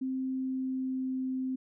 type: tone with pitch glide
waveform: sine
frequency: 261.6 to 259.8 Hz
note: C4 to C4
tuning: 0 to -12 cents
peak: -30 dBFS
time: 0.01-1.56 s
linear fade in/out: 10 ms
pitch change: -12 cents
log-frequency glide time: 0.28-1.28 s
effects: none